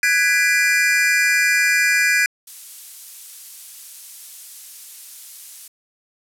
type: chord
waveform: square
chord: G# half-diminished seventh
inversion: third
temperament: just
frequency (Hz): 1495.1 / 1661.2 / 1993.5 / 2392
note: F#6 / G#6 / B6 / D7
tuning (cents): +18 / 0 / +16 / +31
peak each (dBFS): -25 / -19 / -21 / -20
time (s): 0.03-2.26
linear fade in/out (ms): 2
type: noise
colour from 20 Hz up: violet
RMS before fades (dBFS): -32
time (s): 2.47-5.68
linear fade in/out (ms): 5
effects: low-pass 11000 Hz 12 dB/octave